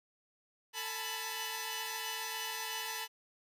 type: tone cluster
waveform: 10% pulse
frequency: 446.7 / 847 / 886 / 991 / 2970 Hz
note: A4 / G#5 / A5 / B5 / F#7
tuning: +26 / +34 / +12 / +6 / +6 cents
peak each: -39 / -37 / -35 / -33 / -36 dBFS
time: 0.73-3.08 s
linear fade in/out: 50 ms
effects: resampled to 32000 Hz